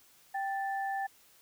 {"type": "tone pair together", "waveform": "sine", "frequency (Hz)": [784, 1760], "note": ["G5", "A6"], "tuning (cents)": [0, 0], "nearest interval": "octave + major second", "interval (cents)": 1400, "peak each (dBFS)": [-32, -39], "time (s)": [0.34, 1.07], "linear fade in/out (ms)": 10, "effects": ["white hiss -62 dBFS RMS until 1.41 s"]}